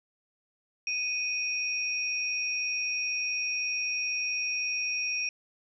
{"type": "tone pair together", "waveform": "sine", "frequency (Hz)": [2489, 5588], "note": ["D#7", "F8"], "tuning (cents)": [0, 0], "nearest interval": "octave + major second", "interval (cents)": 1400, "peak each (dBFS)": [-29, -34], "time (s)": [0.87, 5.29], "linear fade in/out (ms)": 2, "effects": []}